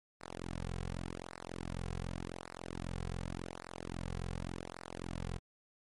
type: tone with flanger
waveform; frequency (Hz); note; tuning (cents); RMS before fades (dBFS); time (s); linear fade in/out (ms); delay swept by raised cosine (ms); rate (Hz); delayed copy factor
sawtooth; 43.69; F1; +1; -42; 0.2-5.39; 20; 0.3 to 3.4; 0.87; -1
effects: MP3 48 kbps